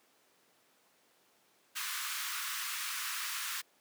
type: high-pass noise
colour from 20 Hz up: pink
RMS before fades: -38 dBFS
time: 1.75-3.62 s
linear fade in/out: 20 ms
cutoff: 1100 Hz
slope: 48 dB/octave
effects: pink hiss -68 dBFS RMS until 3.8 s + high-pass 300 Hz 12 dB/octave